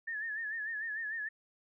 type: tone with vibrato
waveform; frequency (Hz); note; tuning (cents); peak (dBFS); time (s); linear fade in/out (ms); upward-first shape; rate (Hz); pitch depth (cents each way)
sine; 1760; A6; 0; -35; 0.07-1.29; 10; sine; 6.7; 83
effects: none